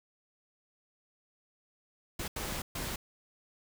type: noise bursts at uneven times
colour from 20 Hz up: pink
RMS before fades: -37 dBFS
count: 3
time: 2.19-2.28 / 2.36-2.62 / 2.75-2.96 s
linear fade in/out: 5 ms
effects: none